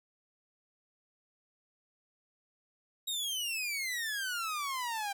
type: exponential sweep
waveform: sawtooth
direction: down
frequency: 3818 to 784 Hz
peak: -30 dBFS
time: 3.07-5.13 s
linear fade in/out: 10 ms
effects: none